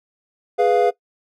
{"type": "chord", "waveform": "triangle", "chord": "F diminished", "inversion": "first", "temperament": "equal", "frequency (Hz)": [415.3, 493.9, 698.5], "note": ["Ab4", "Cb5", "F5"], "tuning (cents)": [0, 0, 0], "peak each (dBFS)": -16, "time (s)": [0.58, 0.91], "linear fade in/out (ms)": 20, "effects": ["noise-tail reverb RT60 0.1 s tail -19 dB re dry"]}